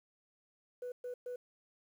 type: tone bursts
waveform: sine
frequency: 493.9 Hz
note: B4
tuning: in tune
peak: -37 dBFS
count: 3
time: 0.82-1.36 s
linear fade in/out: 5 ms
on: 100 ms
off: 120 ms
effects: tanh soft clip ceiling -37 dBFS + 11-bit